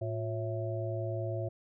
harmonic tone with a mistuned harmonic, 110 Hz, A2, in tune, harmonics 1 / 3 / 5 / 6, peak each -34 / -40 / -40 / -39 dBFS, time 0.01-1.49 s, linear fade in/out 10 ms, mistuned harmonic 3, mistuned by +130 cents, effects none

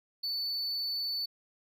triangle tone, 4488 Hz, C#8, 21 cents sharp, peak -30 dBFS, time 0.23-1.26 s, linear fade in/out 10 ms, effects none

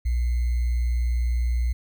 sine tone with sample-and-hold, 60.1 Hz, B1, 46 cents flat, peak -20 dBFS, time 0.05-1.73 s, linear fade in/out 10 ms, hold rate 2100 Hz, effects none

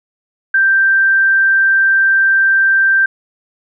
sine tone, 1570 Hz, G6, 2 cents sharp, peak -8 dBFS, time 0.54-3.06 s, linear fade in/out 5 ms, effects none

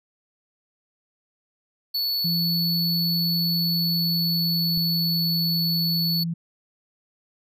square tone, 4435 Hz, C#8, in tune, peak -23 dBFS, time 1.94-6.24 s, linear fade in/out 10 ms
sine tone with pitch glide, 169.7 to 167.36 Hz, F3 to E3, -49 to +27 cents, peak -24 dBFS, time 2.24-6.34 s, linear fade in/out 10 ms, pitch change -24 cents, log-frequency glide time 3.52-5.3 s
click, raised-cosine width 5 ms, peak -26 dBFS, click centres 4.775 s
effects none

